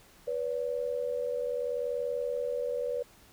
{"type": "tone pair together", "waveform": "sine", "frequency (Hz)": [490.2, 570.9], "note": ["B4", "D5"], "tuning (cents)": [-13, -49], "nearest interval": "minor third", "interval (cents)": 264, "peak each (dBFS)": [-31, -34], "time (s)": [0.27, 3.03], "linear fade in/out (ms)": 10, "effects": ["pink hiss -58 dBFS RMS until 3.32 s"]}